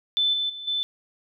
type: tone with level steps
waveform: sine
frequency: 3520 Hz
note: A7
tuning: in tune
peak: -19 / -23 / -34 / -23 dBFS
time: 0.17-0.83 s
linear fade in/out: 0 ms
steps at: 0.33 / 0.49 / 0.67 s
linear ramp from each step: 10 ms
effects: none